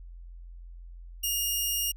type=tone; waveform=10% pulse; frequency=2840 Hz; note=F7; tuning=28 cents sharp; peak=-18 dBFS; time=1.23-1.92 s; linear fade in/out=10 ms; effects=added 43 Hz sine -42 dBFS peak until 1.96 s